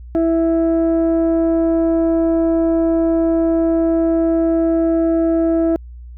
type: tone pair together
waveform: sine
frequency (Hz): 329.6 / 659.3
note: E4 / E5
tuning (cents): 0 / 0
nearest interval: octave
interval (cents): 1200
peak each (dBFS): -12 / -17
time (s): 0.15-5.76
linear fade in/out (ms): 0
effects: tanh soft clip ceiling -9 dBFS + added 60 Hz sine -32 dBFS peak until 6.17 s